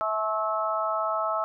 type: harmonic tone with a mistuned harmonic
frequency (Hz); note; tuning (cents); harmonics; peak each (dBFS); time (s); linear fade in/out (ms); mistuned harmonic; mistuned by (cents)
217; A3; -24; 3 / 4 / 5 / 6; -29 / -33 / -32 / -28; 0.01-1.44; 0; 4; -18
effects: none